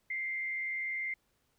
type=tone with frequency modulation; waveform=sine; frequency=2093 Hz; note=C7; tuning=in tune; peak=-33 dBFS; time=0.1-1.14 s; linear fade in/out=5 ms; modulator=93.6 Hz; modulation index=0.54; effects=pink hiss -75 dBFS RMS until 1.58 s